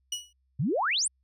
25% pulse tone with exponential decay, 2927 Hz, F#7, 19 cents flat, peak -23 dBFS, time 0.12-0.33 s, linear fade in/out 5 ms, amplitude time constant 45 ms
sine exponential sweep, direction up, 115.1 to 9956 Hz, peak -24 dBFS, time 0.59-1.08 s, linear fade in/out 10 ms
effects added 65 Hz sine -68 dBFS peak until 1.23 s + resampled to 32000 Hz

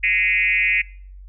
sine tone with frequency modulation, 2254 Hz, C#7, 28 cents sharp, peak -15 dBFS, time 0.03-0.82 s, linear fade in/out 10 ms, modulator 193 Hz, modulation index 1.7, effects noise-tail reverb RT60 0.5 s tail -23 dB re dry + added 47 Hz sine -37 dBFS peak until 1.28 s

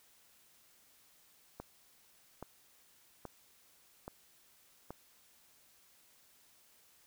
click train, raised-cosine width 1 ms, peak -29 dBFS, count 5, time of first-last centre 1.6-4.906 s, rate 1.21 Hz, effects white hiss -66 dBFS RMS until 7.06 s

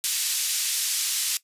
white band-pass noise, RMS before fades -26 dBFS, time 0.04-1.37 s, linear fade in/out 0 ms, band 3200 to 10000 Hz, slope 12 dB/octave, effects noise-tail reverb RT60 0.1 s tail -17 dB re dry + resampled to 32000 Hz

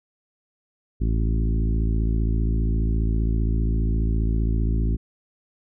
harmonic tone with a mistuned harmonic, 55 Hz, A1, in tune, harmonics 1 / 2 / 3 / 4 / 5 / 6 / 7, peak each -20 / -27 / -31 / -32 / -34 / -37 / -40 dBFS, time 1-4.97 s, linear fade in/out 20 ms, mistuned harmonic 1, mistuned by -28 cents, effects none

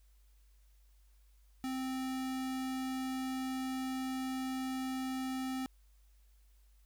square tone, 261.1 Hz, C4, 3 cents flat, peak -36 dBFS, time 1.64-5.66 s, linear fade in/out 0 ms, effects added 50 Hz sine -61 dBFS peak until 6.85 s + white hiss -75 dBFS RMS until 6.85 s

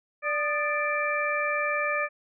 harmonic tone with a mistuned harmonic, 587.3 Hz, D5, in tune, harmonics 1 / 2 / 3 / 4, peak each -30 / -30 / -30 / -30 dBFS, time 0.22-2.09 s, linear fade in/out 50 ms, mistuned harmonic 2, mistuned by +71 cents, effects none

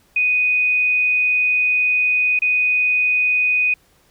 sine tone with dropouts, 2489 Hz, D#7, in tune, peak -14 dBFS, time 0.16-3.74 s, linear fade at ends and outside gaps 5 ms, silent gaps 2.391-2.419 s, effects pink hiss -57 dBFS RMS until 4.1 s

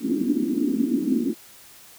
pink band-pass noise, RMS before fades -23 dBFS, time 0-1.35 s, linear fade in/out 50 ms, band 230 to 320 Hz, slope 48 dB/octave, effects white hiss -48 dBFS RMS until 1.98 s

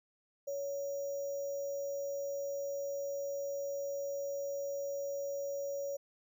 sine tone with sample-and-hold, 560 Hz, C#5, 18 cents sharp, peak -35 dBFS, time 0.47-5.97 s, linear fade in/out 10 ms, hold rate 6300 Hz, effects none

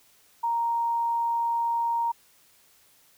sine tone, 932.3 Hz, A#5, in tune, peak -23 dBFS, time 0.43-2.12 s, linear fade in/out 10 ms, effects white hiss -60 dBFS RMS until 3.17 s

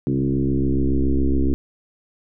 sine tone with frequency modulation, 134.4 Hz, C3, 47 cents sharp, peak -16 dBFS, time 0.07-1.54 s, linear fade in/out 0 ms, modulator 67.1 Hz, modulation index 3.2, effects none

